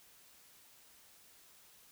silence, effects white hiss -62 dBFS RMS until 1.91 s

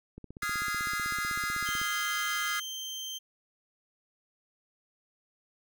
click train, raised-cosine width 3 ms, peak -31 dBFS, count 27, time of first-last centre 0.18-1.815 s, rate 15.9 Hz
45% pulse chord, F minor seventh, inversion third, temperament equal with one note detuned, 1244.5 / 1396.9 / 1661.2 / 2058 Hz, Eb6 / F6 / Ab6 / C7, 0 / 0 / 0 / -29 cents, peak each -36 dBFS, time 0.42-2.6 s, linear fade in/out 5 ms
30% pulse tone, 3136 Hz, G7, in tune, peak -33 dBFS, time 1.65-3.19 s, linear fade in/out 20 ms
effects none

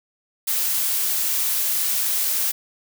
blue noise, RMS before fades -22 dBFS, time 0.47-2.52 s, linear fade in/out 10 ms, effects none

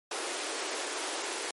pink high-pass noise, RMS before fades -35 dBFS, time 0.11-1.51 s, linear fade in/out 5 ms, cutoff 310 Hz, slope 48 dB/octave, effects MP3 48 kbps

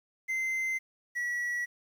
triangle tone pair in turn, 2073 / 1934.7 Hz, C7 / B6, -17 / -36 cents, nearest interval minor second, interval 119 cents, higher first, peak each -27 / -28 dBFS, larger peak first, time 0.28-0.79 / 1.15-1.66 s, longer neither, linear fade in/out 20 ms, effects 10-bit

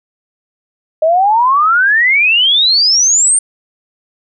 sine exponential sweep, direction up, 614 to 9020 Hz, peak -7 dBFS, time 1.02-3.39 s, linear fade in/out 5 ms, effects none

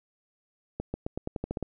accelerating click train, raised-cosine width 2 ms, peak -18 dBFS, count 10, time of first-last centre 0.8-1.627 s, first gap 140 ms, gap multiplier 0.89, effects none

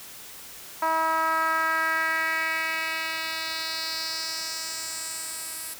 10% pulse tone with band-pass filter sweep, 321.9 Hz, E4, 41 cents flat, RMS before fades -28 dBFS, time 0.82-5.74 s, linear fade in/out 5 ms, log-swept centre 970 to 11000 Hz, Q 2.3, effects white hiss -43 dBFS RMS until 5.79 s

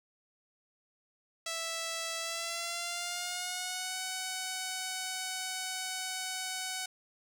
5% pulse tone with pitch glide, 659.3 to 748.6 Hz, E5 to F#5, 0 to +20 cents, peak -23 dBFS, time 1.46-6.86 s, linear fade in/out 5 ms, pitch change +220 cents, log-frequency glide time 2.19-3.99 s, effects none

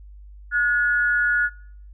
sine tone pair together, 1446 / 1710.2 Hz, F#6 / A6, -40 / -50 cents, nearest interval minor third, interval 290 cents, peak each -18 / -23 dBFS, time 0.51-1.5 s, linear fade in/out 50 ms, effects noise-tail reverb RT60 0.6 s tail -25 dB re dry + added 50 Hz sine -40 dBFS peak until 1.93 s

